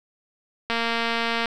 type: click train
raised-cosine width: 0.3 ms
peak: -9 dBFS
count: 176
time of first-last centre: 0.7-1.458 s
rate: 231 Hz
effects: none